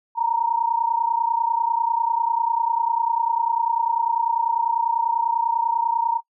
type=tone pair together; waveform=sine; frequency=915.9 / 946 Hz; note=A#5 / A#5; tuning=-31 / +25 cents; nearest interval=minor second; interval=56 cents; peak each=-21 dBFS; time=0.15-6.21 s; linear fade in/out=50 ms; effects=noise-tail reverb RT60 0.1 s tail -23 dB re dry